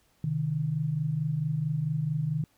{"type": "tone pair together", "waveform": "sine", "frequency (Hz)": [130, 154.5], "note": ["C3", "D#3"], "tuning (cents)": [-11, -12], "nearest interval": "minor third", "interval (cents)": 299, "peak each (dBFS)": [-32, -27], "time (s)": [0.24, 2.44], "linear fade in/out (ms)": 2, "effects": ["pink hiss -67 dBFS RMS until 2.57 s"]}